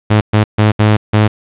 sawtooth tone bursts at uneven times, 106.6 Hz, G#2, 46 cents sharp, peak -3 dBFS, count 5, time 0.1-0.21 / 0.33-0.44 / 0.58-0.72 / 0.79-0.97 / 1.13-1.28 s, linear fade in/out 10 ms, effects resampled to 8000 Hz + 7-bit

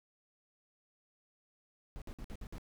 brown noise bursts, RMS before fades -44 dBFS, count 6, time 1.96-2.582 s, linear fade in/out 0 ms, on 57 ms, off 56 ms, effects none

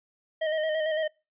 square tone with vibrato, 626 Hz, D#5, 10 cents sharp, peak -26 dBFS, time 0.41-1.08 s, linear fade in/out 10 ms, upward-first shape square, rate 8.9 Hz, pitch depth 32 cents each way, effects noise-tail reverb RT60 0.3 s tail -26 dB re dry + resampled to 8000 Hz

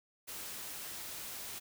white noise, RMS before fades -44 dBFS, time 0.27-1.6 s, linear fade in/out 20 ms, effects none

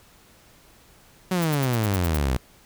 sawtooth exponential sweep, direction down, 189.1 to 60.9 Hz, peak -17 dBFS, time 1.31-2.37 s, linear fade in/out 5 ms
violet noise bursts, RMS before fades -32 dBFS, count 8, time 1.42-2.168 s, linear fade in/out 5 ms, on 27 ms, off 76 ms
effects pink hiss -54 dBFS RMS until 2.65 s

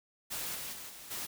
white noise with level steps, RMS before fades -38 / -41 / -45 / -49 / -39 dBFS, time 0.3-1.27 s, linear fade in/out 20 ms, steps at 0.54 / 0.72 / 0.88 / 1.1 s, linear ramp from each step 20 ms, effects none

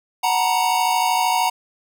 square tone cluster, 742 / 909 / 962 Hz, F#5 / A#5 / B5, +5 / -44 / -46 cents, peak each -22 dBFS, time 0.23-1.5 s, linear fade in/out 10 ms, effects none

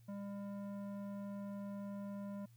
square tone with low-pass filter, 200.6 Hz, G3, 40 cents sharp, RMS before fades -45 dBFS, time 0.08-2.46 s, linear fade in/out 10 ms, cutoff 900 Hz, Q 0.91, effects added 117 Hz sine -60 dBFS peak until 2.56 s + white hiss -75 dBFS RMS until 2.56 s

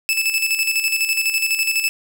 sawtooth tone with tremolo, 2623 Hz, E7, 9 cents flat, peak -12 dBFS, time 0.09-1.89 s, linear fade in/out 0 ms, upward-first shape square, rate 12 Hz, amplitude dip 55%, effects none

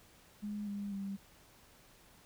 sine tone with pitch steps, 207.7 / 202.3 / 196.95 Hz, G#3 / G#3 / G3, 0 / -45 / +8 cents, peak -37 dBFS, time 0.42-1.17 s, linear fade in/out 20 ms, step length 250 ms, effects pink hiss -62 dBFS RMS until 2.25 s

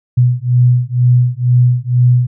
sine beating tone pair, 122.6 / 124.7 Hz, B2 / B2, -12 / +17 cents, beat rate 2.1 Hz, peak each -11 dBFS, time 0.17-2.27 s, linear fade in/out 10 ms, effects none

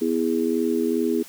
sine chord, E major, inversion second, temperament just, 247.2 / 329.6 / 412 Hz, B3 / E4 / G#4, +2 / 0 / -14 cents, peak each -24 dBFS, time 0.01-1.23 s, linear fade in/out 10 ms, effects white hiss -45 dBFS RMS until 1.28 s

